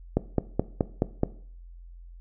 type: click train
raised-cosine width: 2 ms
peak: -8 dBFS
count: 6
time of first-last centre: 0.17-1.234 s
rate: 4.7 Hz
effects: noise-tail reverb RT60 0.5 s tail -17 dB re dry + added 43 Hz sine -43 dBFS peak until 2.2 s